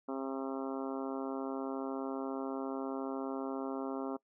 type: harmonic tone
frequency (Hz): 134.4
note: C3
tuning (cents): +47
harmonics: 2 / 3 / 4 / 5 / 6 / 7 / 8 / 9 / 10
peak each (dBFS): -38 / -42 / -44 / -46 / -48 / -49 / -50 / -51 / -52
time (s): 0.08-4.17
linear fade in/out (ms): 10
effects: noise-tail reverb RT60 0.1 s tail -22 dB re dry